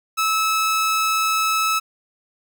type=tone; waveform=sawtooth; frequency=1301 Hz; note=E6; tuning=23 cents flat; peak=-14 dBFS; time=0.17-1.8 s; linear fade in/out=20 ms; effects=none